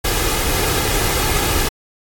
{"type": "noise with comb filter", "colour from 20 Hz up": "pink", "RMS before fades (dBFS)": -18, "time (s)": [0.04, 1.69], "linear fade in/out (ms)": 10, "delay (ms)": 2.4, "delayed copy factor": 0.5, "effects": ["AAC 64 kbps"]}